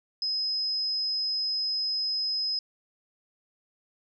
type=tone; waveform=sine; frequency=5080 Hz; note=D#8; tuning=35 cents sharp; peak=-26 dBFS; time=0.22-2.59 s; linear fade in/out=2 ms; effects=none